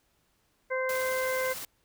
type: harmonic tone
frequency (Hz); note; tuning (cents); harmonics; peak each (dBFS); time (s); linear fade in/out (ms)
518; C5; -17; 1 / 2 / 3 / 4; -29 / -36 / -36 / -35; 0.7-1.54; 20
type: noise with tremolo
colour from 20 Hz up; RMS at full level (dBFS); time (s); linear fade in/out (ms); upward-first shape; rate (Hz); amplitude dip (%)
white; -38; 0.89-1.65; 2; triangle; 18; 25
effects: pink hiss -71 dBFS RMS until 1.84 s